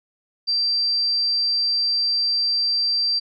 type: tone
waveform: sine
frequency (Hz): 4700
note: D8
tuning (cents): +1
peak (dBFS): -18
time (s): 0.47-3.2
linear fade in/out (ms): 20
effects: none